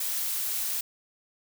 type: noise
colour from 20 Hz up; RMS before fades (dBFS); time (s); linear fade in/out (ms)
blue; -30; 0-0.81; 5
effects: none